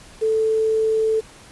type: tone with quantisation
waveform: sine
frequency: 440.3 Hz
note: A4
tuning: 1 cent sharp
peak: -16 dBFS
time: 0.21-1.21 s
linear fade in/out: 20 ms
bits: 7
effects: pink hiss -45 dBFS RMS until 1.51 s + resampled to 24000 Hz